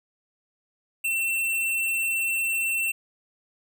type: tone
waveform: square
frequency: 2697 Hz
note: E7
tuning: 39 cents sharp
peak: -24 dBFS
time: 1.04-2.92 s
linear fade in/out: 10 ms
effects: none